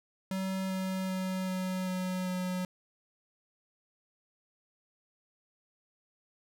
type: tone with pitch steps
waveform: square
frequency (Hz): 190 / 188.58 / 187.17 / 185.77 / 184.38 / 183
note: F#3 / F#3 / F#3 / F#3 / F#3 / F#3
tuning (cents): +46 / +33 / +20 / +7 / -6 / -19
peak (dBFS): -32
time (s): 0.31-2.65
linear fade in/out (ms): 2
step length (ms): 390
effects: none